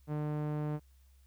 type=tone with low-pass filter; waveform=sawtooth; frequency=150 Hz; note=D3; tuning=37 cents sharp; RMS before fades=-35 dBFS; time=0.07-0.8 s; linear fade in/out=50 ms; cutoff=1100 Hz; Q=0.53; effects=added 66 Hz sine -59 dBFS peak until 1.26 s + white hiss -73 dBFS RMS until 1.26 s